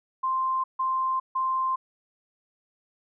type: tone bursts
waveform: sine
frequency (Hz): 1046.5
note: C6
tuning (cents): 0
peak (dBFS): -23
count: 3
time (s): 0.23-1.76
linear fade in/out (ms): 10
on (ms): 410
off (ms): 150
effects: none